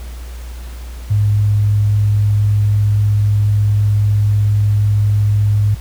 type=tone; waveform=sine; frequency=103.8 Hz; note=G#2; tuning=in tune; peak=-10 dBFS; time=1.1-5.75 s; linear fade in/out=10 ms; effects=added 60 Hz sine -26 dBFS peak until 5.8 s + pink hiss -40 dBFS RMS until 5.8 s

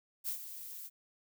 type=noise with ADSR envelope; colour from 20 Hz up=violet; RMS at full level=-35 dBFS; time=0.24-0.9 s; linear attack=39 ms; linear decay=100 ms; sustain=-11 dB; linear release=38 ms; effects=none

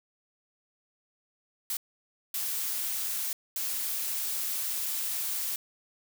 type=noise bursts at uneven times; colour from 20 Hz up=blue; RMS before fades=-32 dBFS; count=3; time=1.7-1.77 / 2.34-3.33 / 3.56-5.56 s; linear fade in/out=2 ms; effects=none

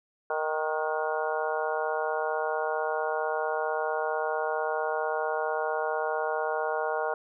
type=harmonic tone with a mistuned harmonic; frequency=155.56 Hz; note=D#3; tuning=in tune; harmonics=3 / 4 / 5 / 6 / 7 / 8 / 9; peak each=-32 / -32 / -33 / -36 / -37 / -44 / -35 dBFS; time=0.3-7.14 s; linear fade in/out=2 ms; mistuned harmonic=9; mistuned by=+38 cents; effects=none

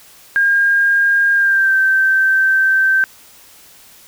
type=tone with pitch glide; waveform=sine; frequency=1614 to 1554.5 Hz; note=G#6 to G6; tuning=-50 to -15 cents; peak=-10 dBFS; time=0.36-3.04 s; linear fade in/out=0 ms; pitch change=-65 cents; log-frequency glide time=1.34-1.77 s; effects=white hiss -44 dBFS RMS until 4.07 s

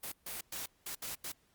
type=noise bursts at uneven times; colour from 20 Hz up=white; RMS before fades=-41 dBFS; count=6; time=0.03-0.12 / 0.26-0.41 / 0.52-0.66 / 0.86-0.95 / 1.02-1.15 / 1.24-1.32 s; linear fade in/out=5 ms; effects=pink hiss -71 dBFS RMS until 1.54 s + Opus 32 kbps

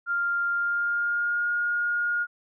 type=tone with pitch glide; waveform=sine; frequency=1396.9 to 1427.1 Hz; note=F6 to F6; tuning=0 to +37 cents; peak=-23 dBFS; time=0.06-2.27 s; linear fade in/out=50 ms; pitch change=+37 cents; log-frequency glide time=0.52-1.49 s; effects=none

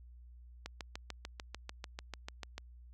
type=click train; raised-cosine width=0.2 ms; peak=-24 dBFS; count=14; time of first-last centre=0.66-2.58 s; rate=6.77 Hz; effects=added 60 Hz sine -52 dBFS peak until 2.93 s

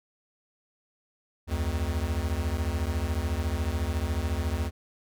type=beating tone pair; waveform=square; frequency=71.8 / 85.8 Hz; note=D2 / F2; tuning=-39 / -30 cents; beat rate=14 Hz; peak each=-30 / -30 dBFS; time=1.47-4.71 s; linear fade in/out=50 ms; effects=none

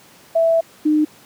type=tone pair in turn; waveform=sine; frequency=659.3 / 304.6 Hz; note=E5 / D#4; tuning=0 / -37 cents; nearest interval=octave + minor second; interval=1337 cents; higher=first; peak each=-12 dBFS; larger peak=neither; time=0.35-0.61 / 0.85-1.05 s; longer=first; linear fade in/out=10 ms; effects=pink hiss -47 dBFS RMS until 1.25 s + high-pass 150 Hz 12 dB/octave

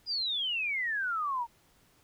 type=exponential sweep; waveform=sine; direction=down; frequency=5000 to 908 Hz; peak=-29 dBFS; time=0.06-1.47 s; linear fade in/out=50 ms; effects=pink hiss -65 dBFS RMS until 2.03 s

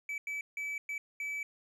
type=tone bursts at uneven times; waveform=triangle; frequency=2300 Hz; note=D7; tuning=37 cents flat; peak=-33 dBFS; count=5; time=0.09-0.18 / 0.27-0.41 / 0.57-0.78 / 0.89-0.98 / 1.2-1.43 s; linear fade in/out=2 ms; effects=resampled to 32000 Hz

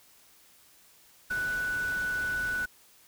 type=tone in noise; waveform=sine; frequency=1484 Hz; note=F#6; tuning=5 cents sharp; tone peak=-28 dBFS; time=1.3-2.66 s; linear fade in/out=10 ms; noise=pink; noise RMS=-43 dBFS; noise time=1.3-2.66 s; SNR=+12 dB; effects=white hiss -59 dBFS RMS until 3.07 s

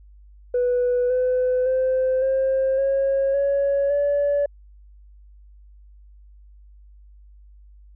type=tone with pitch steps; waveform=sine; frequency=492.3 / 505 / 518 / 531.3 / 545 / 559 / 573.4 Hz; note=B4 / B4 / C5 / C5 / C#5 / C#5 / D5; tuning=-6 / +39 / -17 / +26 / -29 / +14 / -42 cents; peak=-16 dBFS; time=0.54-4.46 s; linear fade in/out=5 ms; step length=560 ms; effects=tanh soft clip ceiling -15 dBFS + added 50 Hz sine -45 dBFS peak until 7.95 s

